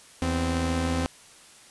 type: tone pair together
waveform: sawtooth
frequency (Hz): 81.6 / 259.1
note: E2 / C4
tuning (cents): -17 / -17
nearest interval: octave + minor sixth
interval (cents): 2000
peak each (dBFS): -23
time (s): 0.22-1.06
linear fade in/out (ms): 0
effects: white hiss -51 dBFS RMS until 1.7 s + resampled to 24000 Hz